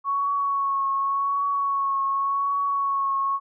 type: tone with vibrato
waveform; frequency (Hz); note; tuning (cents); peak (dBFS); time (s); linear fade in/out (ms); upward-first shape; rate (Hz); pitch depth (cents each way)
sine; 1108.7; C#6; 0; -21; 0.04-3.4; 50; triangle; 0.88; 27
effects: none